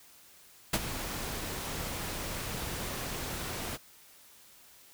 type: noise with ADSR envelope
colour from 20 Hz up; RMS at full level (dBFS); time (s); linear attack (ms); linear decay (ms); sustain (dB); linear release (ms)
pink; -25; 0.73-3.78; 7; 44; -12; 34
effects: white hiss -57 dBFS RMS until 4.93 s